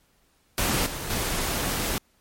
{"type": "noise with level steps", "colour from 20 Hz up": "pink", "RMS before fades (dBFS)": [-24, -33, -27], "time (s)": [0.58, 1.98], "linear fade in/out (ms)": 0, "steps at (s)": [0.86, 1.1], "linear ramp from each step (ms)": 5, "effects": ["pink hiss -65 dBFS RMS until 2.2 s", "MP3 64 kbps"]}